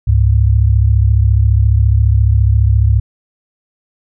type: tone pair together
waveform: sine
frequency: 69.3 / 103.83 Hz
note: C#2 / G#2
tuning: 0 / 0 cents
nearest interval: perfect fifth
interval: 700 cents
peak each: -10 dBFS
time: 0.07-3 s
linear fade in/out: 10 ms
effects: none